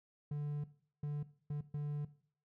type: tone bursts at uneven times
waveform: triangle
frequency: 146.83 Hz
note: D3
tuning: in tune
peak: -34 dBFS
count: 4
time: 0.31-0.64 / 1.03-1.23 / 1.5-1.61 / 1.74-2.05 s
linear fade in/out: 5 ms
effects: noise-tail reverb RT60 0.5 s tail -17 dB re dry